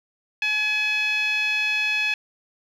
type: tone with band-pass filter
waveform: 10% pulse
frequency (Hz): 848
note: G#5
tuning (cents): +36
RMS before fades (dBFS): -23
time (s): 0.42-2.14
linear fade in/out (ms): 2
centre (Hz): 2400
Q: 3.9
effects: none